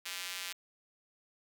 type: tone with high-pass filter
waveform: square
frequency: 91.6 Hz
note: F#2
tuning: 17 cents flat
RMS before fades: -41 dBFS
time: 0.05-0.53 s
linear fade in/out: 10 ms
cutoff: 2500 Hz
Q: 1
effects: none